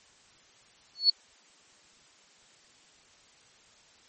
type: tone with exponential growth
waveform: sine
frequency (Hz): 4403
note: C#8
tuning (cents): -13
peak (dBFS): -14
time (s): 0.95-1.1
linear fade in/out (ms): 5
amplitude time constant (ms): 31
effects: white hiss -59 dBFS RMS until 4.08 s + MP3 32 kbps